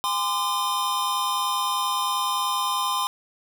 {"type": "tone cluster", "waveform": "square", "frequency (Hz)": [814, 1030, 1193, 3649], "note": ["G#5", "C6", "D6", "A#7"], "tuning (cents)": [-35, -28, 27, -38], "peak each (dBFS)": [-33, -25, -32, -33], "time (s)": [0.04, 3.07], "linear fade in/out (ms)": 0, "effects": []}